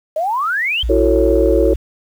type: exponential sweep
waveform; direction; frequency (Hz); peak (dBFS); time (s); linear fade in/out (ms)
sine; up; 600 to 3226; -15; 0.16-0.83; 5
type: tone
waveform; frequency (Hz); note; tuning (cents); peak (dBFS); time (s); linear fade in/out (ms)
sine; 58.1; A#1; -5; -16; 0.83-1.76; 5
type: chord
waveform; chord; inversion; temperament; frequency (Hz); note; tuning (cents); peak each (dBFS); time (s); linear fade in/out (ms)
sine; F# minor seventh; third; equal with one note detuned; 329.6 / 370 / 447.2 / 554.4; E4 / F#4 / A4 / C#5; 0 / 0 / +28 / 0; -16; 0.89-1.74; 10
effects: tanh soft clip ceiling 0 dBFS + 7-bit